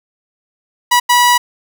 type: tone bursts at uneven times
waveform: sawtooth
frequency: 974 Hz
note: B5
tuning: 24 cents flat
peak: -4 dBFS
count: 2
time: 0.91-1 / 1.09-1.38 s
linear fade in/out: 10 ms
effects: none